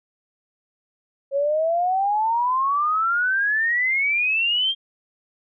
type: exponential sweep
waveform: sine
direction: up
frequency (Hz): 544 to 3225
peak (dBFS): -18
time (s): 1.31-4.75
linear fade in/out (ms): 50
effects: none